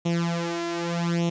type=tone with flanger; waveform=sawtooth; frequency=170.1 Hz; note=F3; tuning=45 cents flat; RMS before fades=-26 dBFS; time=0.05-1.3 s; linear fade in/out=10 ms; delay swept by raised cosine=0.31 to 2.91 ms; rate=0.83 Hz; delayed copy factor=+0.85; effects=resampled to 16000 Hz + 8-bit